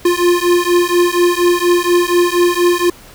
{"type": "beating tone pair", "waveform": "square", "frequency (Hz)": [349.2, 353.4], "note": ["F4", "F4"], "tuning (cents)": [0, 21], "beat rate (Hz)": 4.2, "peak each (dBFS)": -14, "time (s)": [0.05, 2.9], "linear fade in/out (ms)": 5, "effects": ["pink hiss -40 dBFS RMS until 3.14 s"]}